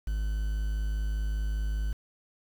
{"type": "tone with quantisation", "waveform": "triangle", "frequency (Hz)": 52.5, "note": "G#1", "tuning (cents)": 19, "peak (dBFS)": -25, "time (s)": [0.07, 1.93], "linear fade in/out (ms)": 5, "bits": 8, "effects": []}